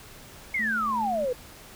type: exponential sweep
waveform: sine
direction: down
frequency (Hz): 2217 to 478.4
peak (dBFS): -24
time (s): 0.54-1.33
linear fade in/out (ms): 5
type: tone with tremolo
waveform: sine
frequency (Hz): 220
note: A3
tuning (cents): 0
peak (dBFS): -32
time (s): 0.59-1.25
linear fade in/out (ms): 5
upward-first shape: triangle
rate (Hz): 2.9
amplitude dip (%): 35
effects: pink hiss -47 dBFS RMS until 1.75 s